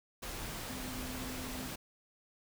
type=tone in noise; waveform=sine; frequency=254.8 Hz; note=C4; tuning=46 cents flat; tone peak=-44 dBFS; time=0.69-1.68 s; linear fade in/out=10 ms; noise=pink; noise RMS=-42 dBFS; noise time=0.22-1.76 s; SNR=-5 dB; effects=none